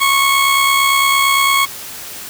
20% pulse tone with amplitude modulation, 1100 Hz, C#6, 14 cents flat, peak -4 dBFS, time 0-1.66 s, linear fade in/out 20 ms, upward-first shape sine, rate 68.8 Hz, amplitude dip 40%, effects white hiss -30 dBFS RMS until 2.29 s

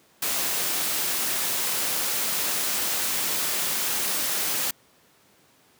white noise, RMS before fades -26 dBFS, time 0.22-4.71 s, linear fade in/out 5 ms, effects pink hiss -59 dBFS RMS until 5.79 s + high-pass 150 Hz 12 dB/octave

